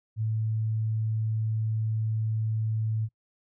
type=tone; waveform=sine; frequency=110 Hz; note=A2; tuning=in tune; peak=-25 dBFS; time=0.16-3.09 s; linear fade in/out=50 ms; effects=noise-tail reverb RT60 0.1 s tail -26 dB re dry

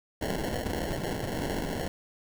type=noise with sample-and-hold; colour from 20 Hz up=blue; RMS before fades=-32 dBFS; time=0.21-1.88 s; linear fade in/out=5 ms; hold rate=1225 Hz; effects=none

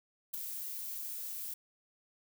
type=noise with ADSR envelope; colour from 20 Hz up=violet; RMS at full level=-34 dBFS; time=0.33-1.54 s; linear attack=14 ms; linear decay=4 ms; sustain=-7 dB; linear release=4 ms; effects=none

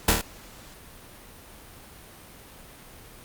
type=noise with echo; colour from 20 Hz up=pink; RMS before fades=-18 dBFS; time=0.08-0.11 s; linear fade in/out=5 ms; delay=26 ms; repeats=4; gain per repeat=-3 dB; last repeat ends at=0.214 s; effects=pink hiss -47 dBFS RMS until 3.24 s + Opus 48 kbps

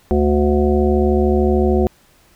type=harmonic tone; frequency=73.42 Hz; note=D2; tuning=in tune; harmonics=1 / 3 / 5 / 7 / 9 / 10; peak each=-17 / -18 / -16 / -23 / -28 / -25 dBFS; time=0.11-1.87 s; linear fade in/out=0 ms; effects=pink hiss -53 dBFS RMS until 2.35 s

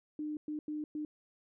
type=tone bursts at uneven times; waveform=sine; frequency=302.2 Hz; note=D4; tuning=50 cents sharp; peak=-35 dBFS; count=4; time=0.19-0.37 / 0.48-0.59 / 0.68-0.84 / 0.95-1.05 s; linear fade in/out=2 ms; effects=none

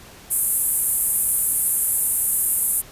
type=band-pass noise; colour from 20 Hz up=white; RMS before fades=-21 dBFS; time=0.3-2.82 s; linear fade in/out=20 ms; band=8700 to 13000 Hz; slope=48 dB/octave; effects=pink hiss -44 dBFS RMS until 2.91 s + resampled to 32000 Hz

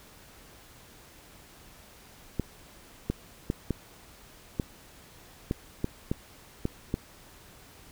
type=clicks; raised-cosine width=3 ms; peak=-14 dBFS; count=10; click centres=2.397 / 3.1 / 3.501 / 3.707 / 4.598 / 5.511 / 5.844 / 6.115 / 6.654 / 6.941 s; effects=pink hiss -53 dBFS RMS until 7.91 s

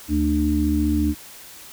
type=harmonic tone; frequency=74.8 Hz; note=D2; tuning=32 cents sharp; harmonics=1 / 3 / 4; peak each=-22 / -24 / -20 dBFS; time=0.08-1.15 s; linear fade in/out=50 ms; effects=white hiss -42 dBFS RMS until 1.72 s

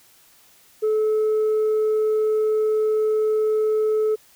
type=tone; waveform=sine; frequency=432.1 Hz; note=A4; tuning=31 cents flat; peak=-15 dBFS; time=0.82-4.16 s; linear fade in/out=20 ms; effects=tanh soft clip ceiling -16 dBFS + white hiss -54 dBFS RMS until 4.35 s

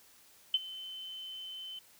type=tone with ADSR envelope; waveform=sine; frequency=3061 Hz; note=G7; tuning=42 cents flat; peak=-22 dBFS; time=0.54-1.79 s; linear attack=3 ms; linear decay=34 ms; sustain=-19 dB; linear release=3 ms; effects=white hiss -61 dBFS RMS until 1.99 s

